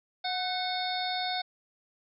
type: harmonic tone with a mistuned harmonic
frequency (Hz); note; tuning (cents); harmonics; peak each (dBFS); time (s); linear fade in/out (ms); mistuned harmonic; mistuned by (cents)
731; F#5; -21; 1 / 2 / 3 / 5 / 6 / 7; -32 / -40 / -40 / -35 / -37 / -44; 0.24-1.42; 10; 2; +53
effects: none